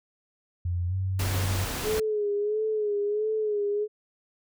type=tone with pitch glide; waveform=sine; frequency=87.8 to 94.65 Hz; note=F2 to F#2; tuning=+10 to +40 cents; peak=-25 dBFS; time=0.65-1.65 s; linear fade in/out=5 ms; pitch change=+130 cents; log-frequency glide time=0.88-0.94 s
type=noise; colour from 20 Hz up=pink; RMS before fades=-32 dBFS; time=1.19-2 s; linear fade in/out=5 ms
type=tone with vibrato; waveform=sine; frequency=421.6 Hz; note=G#4; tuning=26 cents sharp; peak=-24 dBFS; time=1.83-3.88 s; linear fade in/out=50 ms; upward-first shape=sine; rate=1.5 Hz; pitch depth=59 cents each way
effects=none